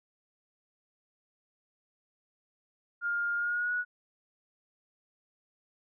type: tone with pitch glide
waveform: sine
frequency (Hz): 1410 to 1463.1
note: F6 to F#6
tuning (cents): +16 to -20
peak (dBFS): -28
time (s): 3.01-3.85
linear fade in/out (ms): 50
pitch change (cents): +64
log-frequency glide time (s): 3.36-3.73
effects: none